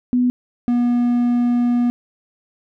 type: tone pair in turn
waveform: sine / triangle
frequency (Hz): 247.5 / 241.7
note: B3 / B3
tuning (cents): +4 / -37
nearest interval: unison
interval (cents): 41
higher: first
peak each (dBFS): -13 / -12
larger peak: second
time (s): 0.13-0.3 / 0.68-1.9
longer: second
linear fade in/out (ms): 0
effects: none